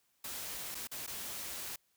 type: noise with dropouts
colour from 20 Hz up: white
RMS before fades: -42 dBFS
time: 0.24-1.76 s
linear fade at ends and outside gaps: 5 ms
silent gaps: 0.747-0.751 / 0.873-0.914 / 1.065-1.075 s
effects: white hiss -75 dBFS RMS until 1.96 s